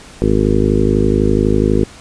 harmonic tone with a mistuned harmonic, 52.1 Hz, G#1, 6 cents sharp, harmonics 1 / 2 / 3 / 4 / 5 / 6 / 7 / 8 / 9, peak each -18 / -19 / -21 / -18 / -18 / -23 / -17 / -20 / -22 dBFS, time 0.22-1.84 s, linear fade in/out 0 ms, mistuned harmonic 1, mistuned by -23 cents, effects pink hiss -38 dBFS RMS until 2 s + resampled to 22050 Hz

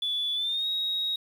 triangle tone with pitch glide, 3449 to 3783 Hz, A7 to A#7, -35 to +25 cents, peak -23 dBFS, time 0.02-1.16 s, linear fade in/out 5 ms, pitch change +160 cents, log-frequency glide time 0.34-0.67 s, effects tanh soft clip ceiling -24 dBFS + 9-bit

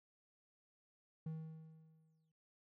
triangle tone with exponential decay, 159.2 Hz, D#3, 40 cents sharp, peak -38 dBFS, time 1.26-2.32 s, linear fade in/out 5 ms, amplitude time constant 230 ms, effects none

